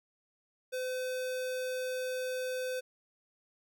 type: tone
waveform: square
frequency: 510 Hz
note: C5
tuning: 44 cents flat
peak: -34 dBFS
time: 0.72-2.81 s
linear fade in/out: 20 ms
effects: none